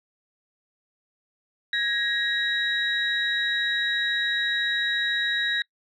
sine tone cluster, 1653 / 1887 / 3835 Hz, G#6 / A#6 / A#7, -9 / +21 / +48 cents, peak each -27 / -27 / -26 dBFS, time 1.73-5.62 s, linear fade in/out 2 ms, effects noise-tail reverb RT60 0.1 s tail -26 dB re dry + tanh soft clip ceiling -13 dBFS

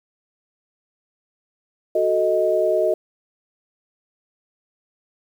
sine chord, D# diminished, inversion first, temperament equal with one note detuned, 370 / 440 / 625.9 Hz, F#4 / A4 / D#5, 0 / 0 / +10 cents, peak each -22 / -23 / -18 dBFS, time 1.95-2.94 s, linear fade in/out 5 ms, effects 8-bit

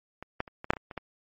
clicks, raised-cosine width 0.5 ms, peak -25 / -14 / -30 / -25 / -6 / -16 / -24 / -25 / -19 dBFS, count 9, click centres 0.226 / 0.404 / 0.478 / 0.644 / 0.705 / 0.735 / 0.768 / 0.912 / 0.977 s, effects MP3 32 kbps

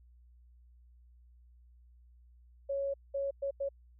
sine tone bursts at uneven times, 554.4 Hz, C#5, in tune, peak -31 dBFS, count 4, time 2.69-2.94 / 3.14-3.31 / 3.42-3.51 / 3.6-3.69 s, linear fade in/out 10 ms, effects added 60 Hz sine -57 dBFS peak until 3.99 s

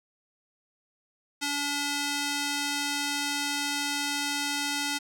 square tone with band-pass filter, 287 Hz, D4, 40 cents flat, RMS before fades -30 dBFS, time 1.41-4.99 s, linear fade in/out 20 ms, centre 5000 Hz, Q 0.62, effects none

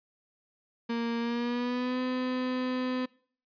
35% pulse tone with pitch glide, 233.1 to 254.2 Hz, A#3 to C4, 0 to -50 cents, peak -27 dBFS, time 0.89-3.06 s, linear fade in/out 10 ms, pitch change +150 cents, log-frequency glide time 1.19-2 s, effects noise-tail reverb RT60 0.5 s tail -23 dB re dry + resampled to 11025 Hz

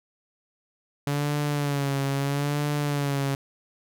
sawtooth tone with vibrato, 142.4 Hz, C#3, 47 cents sharp, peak -20 dBFS, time 1.07-3.35 s, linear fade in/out 2 ms, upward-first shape sine, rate 0.77 Hz, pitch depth 55 cents each way, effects none

